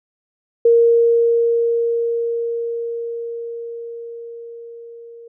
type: tone with level ramp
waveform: sine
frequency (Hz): 466.2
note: A#4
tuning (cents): 0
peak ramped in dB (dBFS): -8 to -36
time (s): 0.65-5.28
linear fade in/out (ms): 5
effects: none